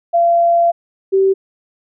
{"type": "tone pair in turn", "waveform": "sine", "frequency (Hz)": [684, 386.1], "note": ["F5", "G4"], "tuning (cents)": [-36, -26], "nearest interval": "minor seventh", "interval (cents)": 990, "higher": "first", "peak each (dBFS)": -9, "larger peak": "neither", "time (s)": [[0.13, 0.72], [1.12, 1.34]], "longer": "first", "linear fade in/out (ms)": 20, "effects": []}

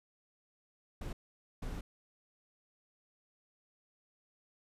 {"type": "noise bursts at uneven times", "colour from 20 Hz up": "brown", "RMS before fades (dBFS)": -40, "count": 2, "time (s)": [[1.01, 1.13], [1.62, 1.81]], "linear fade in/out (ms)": 5, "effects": ["resampled to 32000 Hz"]}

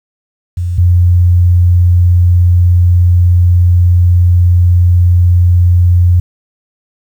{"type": "tone pair in turn", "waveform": "sine", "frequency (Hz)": [88, 88.34], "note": ["F2", "F2"], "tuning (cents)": [14, 20], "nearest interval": "unison", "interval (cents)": 6, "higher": "second", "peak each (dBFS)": [-12, -4], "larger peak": "second", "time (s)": [[0.57, 0.78], [0.78, 6.2]], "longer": "second", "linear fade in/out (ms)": 5, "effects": ["7-bit"]}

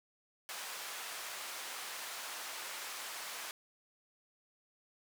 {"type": "band-pass noise", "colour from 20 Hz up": "pink", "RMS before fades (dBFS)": -44, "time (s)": [0.49, 3.51], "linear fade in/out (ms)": 0, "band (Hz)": [910, 15000], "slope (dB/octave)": 12, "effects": []}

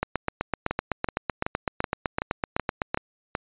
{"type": "two click trains", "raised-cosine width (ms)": 0.5, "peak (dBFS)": [-11, -9], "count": [8, 24], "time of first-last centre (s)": [[0.71, 3.352], [0.03, 2.945]], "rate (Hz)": [2.65, 7.89], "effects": ["resampled to 8000 Hz"]}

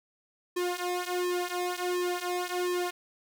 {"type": "tone with flanger", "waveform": "sawtooth", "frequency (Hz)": 357.3, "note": "F4", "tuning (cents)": 40, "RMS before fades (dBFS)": -31, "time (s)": [0.56, 2.91], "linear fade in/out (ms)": 10, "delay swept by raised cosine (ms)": [1.4, 3.5], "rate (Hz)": 1.4, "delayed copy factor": -0.85, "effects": []}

